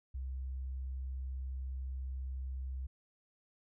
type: tone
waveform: sine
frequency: 65.3 Hz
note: C2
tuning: 3 cents flat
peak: -37 dBFS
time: 0.14-2.87 s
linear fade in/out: 10 ms
effects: none